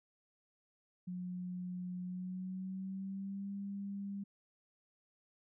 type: tone with pitch glide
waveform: sine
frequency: 180.5 to 199.12 Hz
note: F#3 to G3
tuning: -43 to +27 cents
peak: -39 dBFS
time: 1.07-4.24 s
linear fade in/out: 10 ms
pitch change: +170 cents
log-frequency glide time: 2.02-3.52 s
effects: none